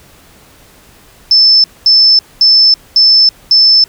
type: tone bursts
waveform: sine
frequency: 5274 Hz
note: E8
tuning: in tune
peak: -3 dBFS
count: 5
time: 1.31-3.84 s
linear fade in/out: 2 ms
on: 330 ms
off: 220 ms
effects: pink hiss -42 dBFS RMS until 3.88 s